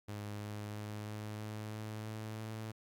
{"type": "tone with pitch steps", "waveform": "sawtooth", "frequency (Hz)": [103.83, 104.67, 105.52, 106.38, 107.24, 108.11, 108.99, 109.88], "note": ["G#2", "G#2", "G#2", "G#2", "A2", "A2", "A2", "A2"], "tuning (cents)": [0, 14, 28, 42, -44, -30, -16, -2], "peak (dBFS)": -37, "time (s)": [0.08, 2.72], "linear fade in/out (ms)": 10, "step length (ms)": 330, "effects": ["Opus 48 kbps"]}